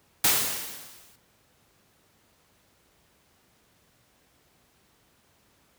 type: noise with exponential decay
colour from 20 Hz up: white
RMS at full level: -19 dBFS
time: 0.24-1.16 s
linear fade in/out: 5 ms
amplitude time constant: 200 ms
effects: pink hiss -64 dBFS RMS until 5.78 s + high-pass 60 Hz 12 dB/octave